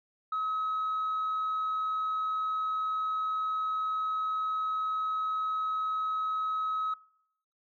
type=tone; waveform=sine; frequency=1279 Hz; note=D#6; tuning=47 cents sharp; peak=-27 dBFS; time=0.32-6.94 s; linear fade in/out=5 ms; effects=noise-tail reverb RT60 0.8 s tail -26 dB re dry + tanh soft clip ceiling -26 dBFS